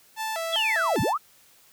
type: tone with vibrato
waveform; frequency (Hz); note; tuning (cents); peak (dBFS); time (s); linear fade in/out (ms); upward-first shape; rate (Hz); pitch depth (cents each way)
sawtooth; 761; F#5; +48; -24; 0.16-1.14; 50; square; 2.5; 250
type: linear two-way sweep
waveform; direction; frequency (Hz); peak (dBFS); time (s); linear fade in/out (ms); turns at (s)
sine; down then up; 3460 to 77.8 to 1381; -22; 0.52-1.18; 20; 1.01
effects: white hiss -57 dBFS RMS until 1.72 s